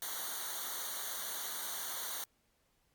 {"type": "noise with comb filter", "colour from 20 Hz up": "white", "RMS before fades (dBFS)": -40, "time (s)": [0.02, 2.24], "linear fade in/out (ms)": 2, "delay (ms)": 0.39, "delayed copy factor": -1, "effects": ["pink hiss -75 dBFS RMS until 2.94 s", "Opus 48 kbps"]}